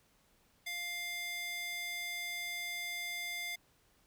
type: tone with high-pass filter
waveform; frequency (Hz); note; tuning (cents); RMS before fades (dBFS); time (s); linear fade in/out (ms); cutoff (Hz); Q
square; 700; F5; +4; -40; 0.66-3.56; 10; 2200; 1.7
effects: pink hiss -70 dBFS RMS until 4.06 s